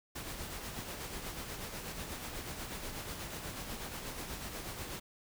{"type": "noise with tremolo", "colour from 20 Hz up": "pink", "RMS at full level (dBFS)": -41, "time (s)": [0.15, 5], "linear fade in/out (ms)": 10, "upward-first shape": "sine", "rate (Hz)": 8.2, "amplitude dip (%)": 40, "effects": []}